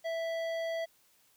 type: tone with hard clipping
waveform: triangle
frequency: 659.3 Hz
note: E5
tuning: in tune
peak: -34 dBFS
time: 0.04-0.86 s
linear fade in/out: 20 ms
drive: 16 dB
effects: white hiss -67 dBFS RMS until 1.36 s